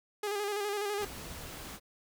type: tone with vibrato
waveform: sawtooth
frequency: 410 Hz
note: G#4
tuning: 22 cents flat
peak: -28 dBFS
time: 0.23-1.05 s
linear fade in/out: 5 ms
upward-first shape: square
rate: 12 Hz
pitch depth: 39 cents each way
type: noise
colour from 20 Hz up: pink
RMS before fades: -44 dBFS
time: 0.98-1.8 s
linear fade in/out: 50 ms
effects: none